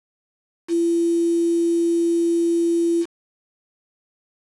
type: tone with quantisation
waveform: sine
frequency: 338.1 Hz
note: E4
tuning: 44 cents sharp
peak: -16 dBFS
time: 0.68-3.06 s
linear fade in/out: 50 ms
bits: 6
effects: resampled to 24000 Hz